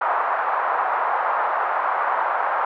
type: band-pass noise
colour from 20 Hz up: pink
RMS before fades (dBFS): -22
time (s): 0.01-2.65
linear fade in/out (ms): 5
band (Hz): 760 to 1300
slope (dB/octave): 24
effects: none